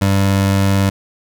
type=tone; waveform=25% pulse; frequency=98 Hz; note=G2; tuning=in tune; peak=-8 dBFS; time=0.01-0.9 s; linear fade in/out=10 ms; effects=none